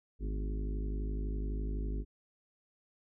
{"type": "harmonic tone with a mistuned harmonic", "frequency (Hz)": 51.91, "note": "G#1", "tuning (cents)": 0, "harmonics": [1, 2, 3, 4, 5, 6, 7, 8], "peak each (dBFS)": [-33, -50, -46, -50, -46, -50, -50, -51], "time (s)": [0.19, 2.05], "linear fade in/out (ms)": 50, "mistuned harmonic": 4, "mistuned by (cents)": 81, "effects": []}